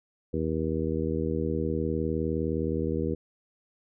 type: harmonic tone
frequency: 79.5 Hz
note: D#2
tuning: 38 cents sharp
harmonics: 1 / 2 / 3 / 4 / 5 / 6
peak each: -33 / -33 / -33 / -33 / -33 / -33 dBFS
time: 0.33-3.15 s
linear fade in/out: 10 ms
effects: none